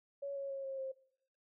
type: tone with pitch steps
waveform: sine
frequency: 560 / 552.6 / 545.3 / 538.1 / 531 Hz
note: C#5 / C#5 / C#5 / C5 / C5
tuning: +18 / -6 / -29 / +48 / +25 cents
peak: -38 dBFS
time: 0.22-0.92 s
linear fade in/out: 10 ms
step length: 140 ms
effects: noise-tail reverb RT60 0.7 s tail -21 dB re dry